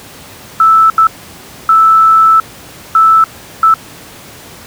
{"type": "tone bursts at uneven times", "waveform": "sine", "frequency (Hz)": 1316, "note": "E6", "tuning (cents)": -3, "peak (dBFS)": -3, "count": 5, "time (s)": [[0.6, 0.9], [0.98, 1.07], [1.69, 2.4], [2.95, 3.24], [3.63, 3.74]], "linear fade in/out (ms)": 2, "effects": ["pink hiss -33 dBFS RMS until 4.66 s", "high-pass 80 Hz 12 dB/octave"]}